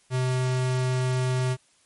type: tone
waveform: square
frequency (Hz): 128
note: C3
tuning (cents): -38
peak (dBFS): -23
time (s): 0.1-1.57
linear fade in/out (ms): 50
effects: white hiss -62 dBFS RMS until 1.85 s + MP3 48 kbps